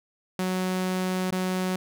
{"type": "tone with dropouts", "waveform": "sawtooth", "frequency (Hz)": 185, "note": "F#3", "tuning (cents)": 0, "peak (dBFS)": -21, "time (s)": [0.39, 1.76], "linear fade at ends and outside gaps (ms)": 2, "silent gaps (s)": [1.307, 1.323], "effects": []}